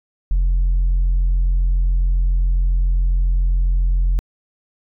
sine tone, 43.65 Hz, F1, in tune, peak -11 dBFS, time 0.31-4.19 s, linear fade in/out 0 ms, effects tanh soft clip ceiling -12 dBFS

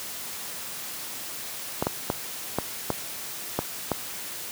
clicks, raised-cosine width 1 ms, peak -9 dBFS, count 7, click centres 1.825 / 1.869 / 2.101 / 2.586 / 2.903 / 3.59 / 3.917 s, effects white hiss -36 dBFS RMS until 4.51 s + high-pass 80 Hz 12 dB/octave

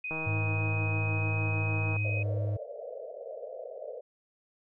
sine tone with pitch glide, 2500 to 2516 Hz, D#7 to D#7, +8 to +19 cents, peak -33 dBFS, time 0.04-2.23 s, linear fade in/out 5 ms, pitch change +11 cents, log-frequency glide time 0.24-1.39 s
click train, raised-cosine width 1 ms, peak -25 dBFS, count 296, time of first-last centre 0.11-1.965 s, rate 159 Hz
triangle tone with vibrato, 103.83 Hz, G#2, in tune, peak -26 dBFS, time 0.26-2.57 s, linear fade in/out 10 ms, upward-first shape sine, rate 2.9 Hz, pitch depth 10 cents each way
white band-pass noise, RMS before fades -41 dBFS, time 2.04-4.01 s, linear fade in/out 10 ms, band 450 to 650 Hz, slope 96 dB/octave
effects none

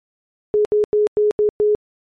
sine tone bursts at uneven times, 420 Hz, G#4, 19 cents sharp, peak -12 dBFS, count 6, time 0.54-0.65 / 0.72-0.84 / 0.93-1.07 / 1.17-1.31 / 1.39-1.49 / 1.6-1.75 s, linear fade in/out 0 ms, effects MP3 48 kbps

